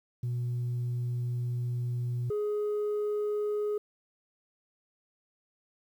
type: tone pair in turn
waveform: sine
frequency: 121.8 / 418.1 Hz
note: B2 / G#4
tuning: -24 / +12 cents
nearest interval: octave + major sixth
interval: 2136 cents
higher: second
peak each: -27 / -25 dBFS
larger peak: second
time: 0.23-2.3 / 2.3-3.78 s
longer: first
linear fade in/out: 5 ms
effects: tanh soft clip ceiling -27 dBFS + 10-bit